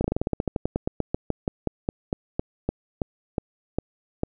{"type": "slowing click train", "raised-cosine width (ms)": 2, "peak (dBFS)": -10, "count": 27, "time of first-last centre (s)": [0.01, 4.234], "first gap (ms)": 33, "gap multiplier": 1.11, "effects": []}